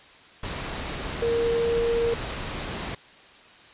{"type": "tone in noise", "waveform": "sine", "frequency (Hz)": 466.2, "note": "A#4", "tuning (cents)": 0, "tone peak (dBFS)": -21, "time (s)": [1.22, 2.14], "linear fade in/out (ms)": 5, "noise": "pink", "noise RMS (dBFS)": -32, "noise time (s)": [0.43, 2.95], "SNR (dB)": 8, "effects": ["white hiss -50 dBFS RMS until 3.73 s", "resampled to 8000 Hz"]}